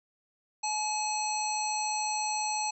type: harmonic tone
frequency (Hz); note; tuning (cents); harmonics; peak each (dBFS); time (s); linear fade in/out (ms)
853; G#5; +46; 1 / 3 / 5 / 7 / 9; -31 / -38 / -38 / -36 / -38; 0.63-2.71; 10
effects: none